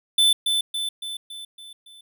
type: tone with echo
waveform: square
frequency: 3520 Hz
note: A7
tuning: in tune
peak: -15 dBFS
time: 0.18-0.33 s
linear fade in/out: 5 ms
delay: 280 ms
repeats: 6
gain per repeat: -5 dB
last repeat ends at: 2.01 s
effects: none